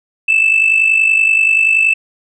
sine tone with amplitude modulation, 2637 Hz, E7, in tune, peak -4 dBFS, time 0.28-1.94 s, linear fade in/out 10 ms, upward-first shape sine, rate 50.5 Hz, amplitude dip 70%, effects tanh soft clip ceiling -4 dBFS

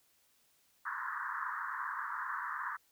pink band-pass noise, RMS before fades -39 dBFS, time 0.85-2.77 s, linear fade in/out 10 ms, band 960 to 1800 Hz, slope 96 dB/octave, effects white hiss -71 dBFS RMS until 2.91 s

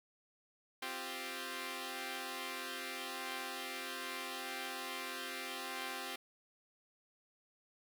5% pulse chord, C suspended fourth, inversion none, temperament equal, 261.6 / 349.2 / 392 Hz, C4 / F4 / G4, 0 / 0 / 0 cents, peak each -34 dBFS, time 0.82-6.16 s, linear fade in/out 5 ms, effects none

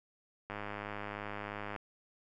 click train, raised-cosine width 0.5 ms, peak -25 dBFS, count 131, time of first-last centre 0.5-1.762 s, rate 103 Hz, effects none

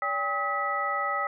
sine tone cluster, 574 / 799 / 1275 / 1964 Hz, D5 / G5 / D#6 / B6, -40 / +33 / +42 / -10 cents, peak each -35 / -33 / -28 / -32 dBFS, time 0.02-1.27 s, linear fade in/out 2 ms, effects none

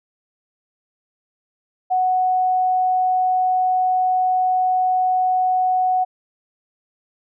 sine tone, 740 Hz, F#5, in tune, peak -15 dBFS, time 1.9-6.05 s, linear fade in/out 20 ms, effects none

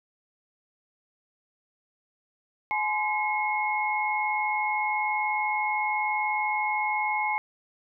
sine tone cluster, 847 / 1026 / 2167 Hz, G#5 / C6 / C#7, +34 / -34 / -40 cents, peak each -27 / -33 / -28 dBFS, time 2.71-7.38 s, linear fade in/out 0 ms, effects none

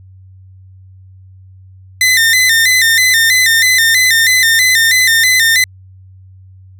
sawtooth tone with vibrato, 1916 Hz, A#6, 47 cents sharp, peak -4 dBFS, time 2.01-5.64 s, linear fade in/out 2 ms, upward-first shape square, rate 3.1 Hz, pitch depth 93 cents each way, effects added 94 Hz sine -36 dBFS peak until 6.79 s

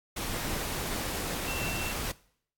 sine tone in noise, 2695 Hz, E7, 38 cents sharp, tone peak -37 dBFS, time 1.47-1.92 s, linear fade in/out 10 ms, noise pink, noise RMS -34 dBFS, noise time 0.16-2.12 s, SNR -6 dB, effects noise-tail reverb RT60 0.6 s tail -20 dB re dry + AAC 64 kbps

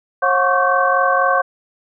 sine tone cluster, 541 / 723 / 1089 / 1133 / 1545 Hz, C#5 / F#5 / C#6 / C#6 / G6, -42 / -40 / -31 / +37 / -26 cents, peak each -19 dBFS, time 0.22-1.42 s, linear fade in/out 10 ms, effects none

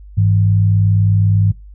sine tone pair together, 101.8 / 161.71 Hz, G#2 / E3, -34 / -33 cents, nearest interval minor sixth, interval 801 cents, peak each -10 / -19 dBFS, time 0.17-1.52 s, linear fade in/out 10 ms, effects noise-tail reverb RT60 0.2 s tail -20 dB re dry + added 50 Hz sine -34 dBFS peak until 1.74 s

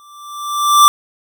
square tone with exponential growth, 1174.7 Hz, D6, in tune, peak -3 dBFS, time 0-0.88 s, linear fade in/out 0 ms, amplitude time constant 190 ms, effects none

